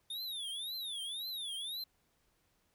square tone with vibrato, 3599 Hz, A7, 38 cents sharp, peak -39 dBFS, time 0.1-1.84 s, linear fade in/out 5 ms, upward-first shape triangle, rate 1.9 Hz, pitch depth 250 cents each way, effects pink hiss -75 dBFS RMS until 2.74 s

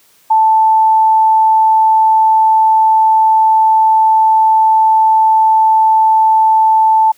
sine tone, 880 Hz, A5, in tune, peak -6 dBFS, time 0.3-7.12 s, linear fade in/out 10 ms, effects white hiss -50 dBFS RMS until 7.17 s + high-pass 80 Hz 12 dB/octave

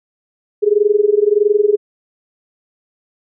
sine tone with amplitude modulation, 415.3 Hz, G#4, in tune, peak -6 dBFS, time 0.62-1.77 s, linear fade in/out 20 ms, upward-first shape sine, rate 21.6 Hz, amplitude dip 90%, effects none

